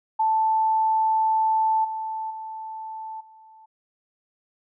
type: tone with level steps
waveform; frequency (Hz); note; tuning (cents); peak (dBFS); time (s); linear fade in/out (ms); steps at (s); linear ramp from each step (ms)
sine; 880; A5; 0; -18 / -27 / -32 / -47; 0.19-3.66; 10; 1.84 / 2.3 / 3.2; 10
effects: none